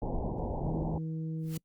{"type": "low-pass noise", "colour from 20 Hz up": "pink", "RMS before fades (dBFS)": -34, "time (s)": [0.02, 0.98], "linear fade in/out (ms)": 2, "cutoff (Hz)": 940, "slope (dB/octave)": 96}
{"type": "clicks", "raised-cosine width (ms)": 3, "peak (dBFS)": -25, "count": 8, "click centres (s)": [0.059, 0.22, 0.317, 0.385, 0.461, 0.616, 0.666, 0.822]}
{"type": "harmonic tone", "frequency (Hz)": 160, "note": "D#3", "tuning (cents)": 49, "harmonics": [1, 2, 3], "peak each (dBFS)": [-33, -43, -49], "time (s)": [0.63, 1.58], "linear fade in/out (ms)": 5}
{"type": "noise with exponential growth", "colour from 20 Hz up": "white", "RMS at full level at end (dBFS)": -42, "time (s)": [1.38, 1.57], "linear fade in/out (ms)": 1, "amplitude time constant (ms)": 40}
{"effects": ["noise-tail reverb RT60 0.1 s tail -26 dB re dry", "Opus 48 kbps"]}